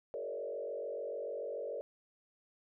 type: tone with frequency modulation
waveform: sine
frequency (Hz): 513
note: C5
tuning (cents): -34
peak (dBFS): -37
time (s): 0.14-1.81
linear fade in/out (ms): 0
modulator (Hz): 46.8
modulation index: 2
effects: none